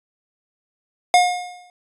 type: tone with exponential decay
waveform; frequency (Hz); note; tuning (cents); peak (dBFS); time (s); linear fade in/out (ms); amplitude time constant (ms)
square; 717; F5; +45; -9; 1.14-1.7; 1; 120
effects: resampled to 24000 Hz